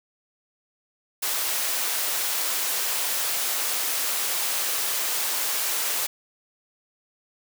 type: high-pass noise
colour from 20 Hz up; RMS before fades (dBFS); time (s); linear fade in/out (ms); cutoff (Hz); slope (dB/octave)
white; -26; 1.22-6.07; 10; 460; 12
effects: none